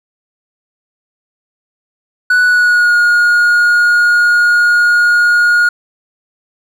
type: tone with pitch glide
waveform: triangle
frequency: 1480 to 1434.5 Hz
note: F#6 to F6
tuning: 0 to +46 cents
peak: -5 dBFS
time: 2.3-5.69 s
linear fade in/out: 5 ms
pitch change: -54 cents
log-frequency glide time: 2.43-2.96 s
effects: none